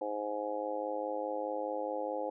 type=harmonic tone; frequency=104.8 Hz; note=G#2; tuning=16 cents sharp; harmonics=3 / 4 / 5 / 6 / 7 / 8; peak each=-42 / -44 / -36 / -45 / -43 / -40 dBFS; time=0.01-2.3 s; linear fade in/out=5 ms; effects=none